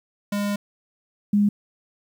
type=tone pair in turn; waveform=square / sine; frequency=203.9 / 205.3 Hz; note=G#3 / G#3; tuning=-32 / -20 cents; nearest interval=unison; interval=12 cents; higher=second; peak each=-23 / -15 dBFS; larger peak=second; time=0.32-0.56 / 1.33-1.49 s; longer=first; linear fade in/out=5 ms; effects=9-bit